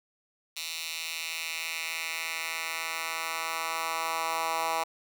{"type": "tone with high-pass filter sweep", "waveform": "10% pulse", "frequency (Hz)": 163.3, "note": "E3", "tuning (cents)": -16, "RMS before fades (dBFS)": -33, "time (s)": [0.56, 4.84], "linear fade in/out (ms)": 10, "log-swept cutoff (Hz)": [3400, 890], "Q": 1.7, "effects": []}